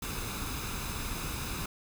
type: noise with comb filter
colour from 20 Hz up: pink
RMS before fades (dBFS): -36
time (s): 0.02-1.66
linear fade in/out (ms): 5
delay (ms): 0.79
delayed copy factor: +0.55
effects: none